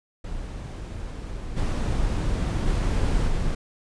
brown noise with level steps, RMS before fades -33 / -24 / -22 / -25 dBFS, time 0.24-3.55 s, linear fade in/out 5 ms, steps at 1.56 / 2.66 / 3.27 s, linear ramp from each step 20 ms, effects resampled to 22050 Hz

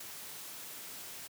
white noise with ADSR envelope, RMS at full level -43 dBFS, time 0-1.28 s, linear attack 7 ms, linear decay 7 ms, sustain -3 dB, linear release 16 ms, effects high-pass 100 Hz 12 dB/octave

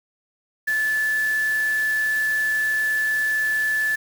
sine tone in noise, 1738 Hz, A6, 22 cents flat, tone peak -19 dBFS, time 0.67-3.96 s, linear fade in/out 10 ms, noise white, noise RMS -37 dBFS, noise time 0.67-3.96 s, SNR +15 dB, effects none

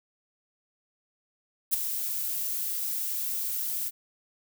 violet noise with ADSR envelope, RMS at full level -22 dBFS, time 1.71-3.91 s, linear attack 26 ms, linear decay 14 ms, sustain -9 dB, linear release 39 ms, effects none

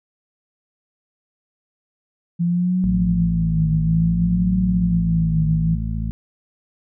sine tone with vibrato, 170 Hz, F3, 46 cents flat, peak -16 dBFS, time 2.39-5.76 s, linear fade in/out 20 ms, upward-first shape triangle, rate 0.57 Hz, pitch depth 150 cents each way
harmonic tone, 55 Hz, A1, in tune, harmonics 1 / 2 / 3 / 4, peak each -24 / -27 / -29 / -30 dBFS, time 2.84-6.11 s, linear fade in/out 0 ms
effects none

